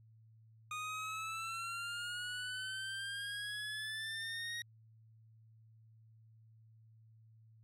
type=exponential sweep; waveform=25% pulse; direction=up; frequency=1231 to 1886 Hz; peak=-36 dBFS; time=0.71-4.62 s; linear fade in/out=2 ms; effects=added 111 Hz sine -60 dBFS peak until 7.63 s + low-pass 10000 Hz 12 dB/octave

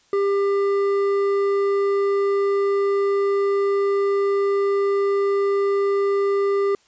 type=tone with hard clipping; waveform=sine; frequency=398.5 Hz; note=G4; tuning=28 cents sharp; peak=-19 dBFS; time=0.13-6.75 s; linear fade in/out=2 ms; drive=8 dB; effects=white hiss -59 dBFS RMS until 6.87 s + resampled to 16000 Hz

